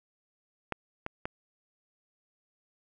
clicks, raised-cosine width 0.5 ms, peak -16 / -19 / -18 dBFS, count 3, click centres 0.723 / 1.064 / 1.255 s, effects none

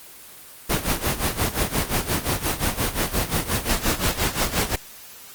pink noise with tremolo, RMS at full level -20 dBFS, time 0.69-4.76 s, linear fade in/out 10 ms, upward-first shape sine, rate 5.7 Hz, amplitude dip 80%, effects white hiss -43 dBFS RMS until 5.34 s + Opus 24 kbps

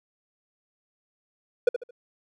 triangle tone with echo, 486.5 Hz, B4, 26 cents flat, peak -12 dBFS, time 1.67-1.69 s, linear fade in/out 5 ms, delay 73 ms, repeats 3, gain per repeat -10 dB, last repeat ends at 1.909 s, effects none

